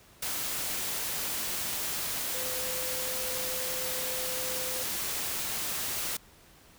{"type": "tone in noise", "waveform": "sine", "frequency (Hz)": 511, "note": "C5", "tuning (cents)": -41, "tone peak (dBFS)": -39, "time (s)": [2.34, 4.83], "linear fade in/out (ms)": 5, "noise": "white", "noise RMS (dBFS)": -33, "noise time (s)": [0.22, 6.17], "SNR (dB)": -9, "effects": ["pink hiss -57 dBFS RMS until 6.78 s"]}